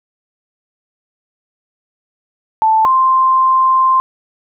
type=tone pair in turn; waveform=sine; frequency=880 / 1046.5 Hz; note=A5 / C6; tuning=0 / 0 cents; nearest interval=minor third; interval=300 cents; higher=second; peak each=-8 dBFS; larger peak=neither; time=2.62-2.85 / 2.85-4 s; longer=second; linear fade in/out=0 ms; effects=none